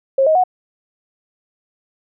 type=tone with pitch steps; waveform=sine; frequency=538 / 628.8 / 734.9 Hz; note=C5 / D#5 / F#5; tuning=+48 / +18 / -12 cents; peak=-10 dBFS; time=0.18-0.438 s; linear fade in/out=5 ms; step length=86 ms; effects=none

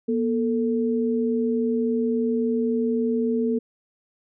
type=tone pair together; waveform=sine; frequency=239.1 / 444.1 Hz; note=A#3 / A4; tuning=+44 / +16 cents; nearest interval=major seventh; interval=1072 cents; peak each=-22 / -24 dBFS; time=0.08-3.59 s; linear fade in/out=10 ms; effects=none

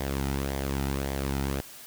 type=tone with flanger; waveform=sawtooth; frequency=68.4 Hz; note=C#2; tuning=23 cents flat; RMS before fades=-30 dBFS; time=0-1.61 s; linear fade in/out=5 ms; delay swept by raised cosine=0.73 to 1.83 ms; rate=1.8 Hz; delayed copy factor=-0.5; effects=white hiss -46 dBFS RMS until 1.86 s

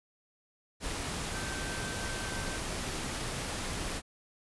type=tone in noise; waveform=sine; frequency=1552 Hz; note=G6; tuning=18 cents flat; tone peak=-42 dBFS; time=1.3-2.6 s; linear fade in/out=50 ms; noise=pink; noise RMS=-36 dBFS; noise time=0.8-4.02 s; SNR=-9 dB; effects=resampled to 24000 Hz

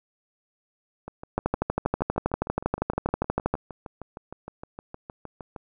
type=two click trains; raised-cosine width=1 ms; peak=-9 / -23 dBFS; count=28 / 30; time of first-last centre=1.38-3.54 / 1.08-5.562 s; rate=12.5 / 6.47 Hz; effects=none

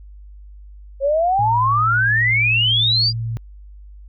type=exponential sweep; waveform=sine; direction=up; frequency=534 to 4883 Hz; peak=-14 dBFS; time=1-3.13 s; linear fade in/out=50 ms
type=tone with pitch glide; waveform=sine; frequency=112.2 to 114.49 Hz; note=A2 to A#2; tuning=+34 to -31 cents; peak=-21 dBFS; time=1.39-3.37 s; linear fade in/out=0 ms; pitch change=+35 cents; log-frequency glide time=1.6-1.96 s
effects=added 50 Hz sine -37 dBFS peak until 4.08 s

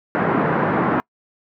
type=band-pass noise; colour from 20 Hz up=pink; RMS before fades=-19 dBFS; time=0.15-1 s; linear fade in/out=0 ms; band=150 to 1600 Hz; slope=24 dB/octave; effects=noise-tail reverb RT60 0.1 s tail -26 dB re dry

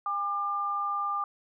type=tone pair together; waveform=sine; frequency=810.4 / 1197 Hz; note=G#5 / D6; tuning=-43 / +33 cents; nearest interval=perfect fifth; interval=676 cents; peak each=-35 / -28 dBFS; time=0.06-1.24 s; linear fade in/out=2 ms; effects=none

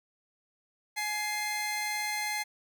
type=tone pair together; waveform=sawtooth; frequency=841.7 / 2093 Hz; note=G#5 / C7; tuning=+23 / 0 cents; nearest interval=octave + major third; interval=1577 cents; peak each=-31 / -29 dBFS; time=0.96-2.44 s; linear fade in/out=20 ms; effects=none

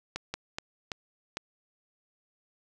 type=slowing click train; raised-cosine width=0.2 ms; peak=-16 dBFS; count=5; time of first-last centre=0.16-1.371 s; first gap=180 ms; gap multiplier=1.36; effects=none

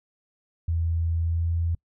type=tone with pitch glide; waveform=sine; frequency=83 to 84.01 Hz; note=E2 to E2; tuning=+12 to +33 cents; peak=-22 dBFS; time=0.68-1.75 s; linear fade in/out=5 ms; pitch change=+21 cents; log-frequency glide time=1.21-1.5 s; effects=noise-tail reverb RT60 0.1 s tail -26 dB re dry

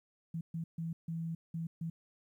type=tone bursts at uneven times; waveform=sine; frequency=164.81 Hz; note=E3; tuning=in tune; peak=-35 dBFS; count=6; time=0.34-0.41 / 0.54-0.64 / 0.78-0.93 / 1.08-1.35 / 1.54-1.67 / 1.81-1.9 s; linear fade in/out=5 ms; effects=12-bit

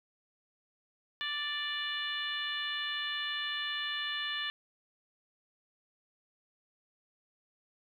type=harmonic tone; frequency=587.3 Hz; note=D5; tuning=in tune; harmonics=2 / 3 / 4 / 5 / 6 / 7; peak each=-44 / -37 / -46 / -38 / -39 / -49 dBFS; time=1.21-4.5 s; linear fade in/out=0 ms; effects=11-bit

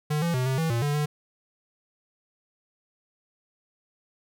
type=tone with pitch steps; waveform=square; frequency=150.5 / 169.6 / 127.5 / 131.8 / 162.2 / 117.1 / 145.6 / 148.8 Hz; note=D3 / E3 / C3 / C3 / E3 / A#2 / D3 / D3; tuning=+43 / +50 / -44 / +13 / -28 / +8 / -15 / +23 cents; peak=-24 dBFS; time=0.1-1.06 s; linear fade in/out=10 ms; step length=120 ms; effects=none

